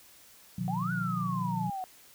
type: chord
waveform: sine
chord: B major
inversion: none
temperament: equal with one note detuned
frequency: 123.47 / 155.56 / 180.67 Hz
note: B2 / D#3 / F#3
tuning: 0 / 0 / -41 cents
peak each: -36 / -36 / -32 dBFS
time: 0.58-1.7 s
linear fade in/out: 5 ms
type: exponential two-way sweep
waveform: sine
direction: up then down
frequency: 730 to 1495 to 730 Hz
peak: -33 dBFS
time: 0.68-1.84 s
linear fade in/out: 0 ms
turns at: 0.92 s
effects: white hiss -56 dBFS RMS until 2.14 s